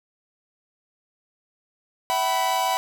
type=chord; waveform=45% pulse; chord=E suspended second; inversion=none; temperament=equal with one note detuned; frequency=659.3 / 757.7 / 987.8 Hz; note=E5 / F#5 / B5; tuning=0 / +41 / 0 cents; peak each=-30 / -24 / -24 dBFS; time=2.1-2.77 s; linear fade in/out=0 ms; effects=8-bit